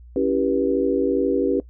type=chord; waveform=sine; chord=C# half-diminished seventh; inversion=none; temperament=equal with one note detuned; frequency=277.2 / 329.6 / 392 / 485.7 Hz; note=C#4 / E4 / G4 / B4; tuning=0 / 0 / 0 / -29 cents; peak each=-22 / -26 / -22 / -23 dBFS; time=0.16-1.6 s; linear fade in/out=2 ms; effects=noise-tail reverb RT60 0.1 s tail -19 dB re dry + added 60 Hz sine -41 dBFS peak until 1.69 s